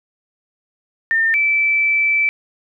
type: tone pair in turn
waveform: sine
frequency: 1809 / 2320 Hz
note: A6 / D7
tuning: +48 / -22 cents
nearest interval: major third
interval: 430 cents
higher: second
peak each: -13 dBFS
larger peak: neither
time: 1.11-1.34 / 1.34-2.29 s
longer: second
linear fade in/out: 0 ms
effects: none